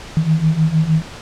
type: beating tone pair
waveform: sine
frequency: 155 / 161.5 Hz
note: D#3 / E3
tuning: -6 / -35 cents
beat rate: 6.5 Hz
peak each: -17 / -14 dBFS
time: 0.17-1.02 s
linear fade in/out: 0 ms
effects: pink hiss -34 dBFS RMS until 1.21 s + low-pass 6000 Hz 12 dB/octave